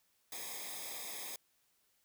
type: noise with comb filter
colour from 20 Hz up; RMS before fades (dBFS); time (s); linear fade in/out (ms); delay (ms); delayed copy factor
white; -44; 0.32-1.36; 2; 0.69; -1
effects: white hiss -75 dBFS RMS until 2.04 s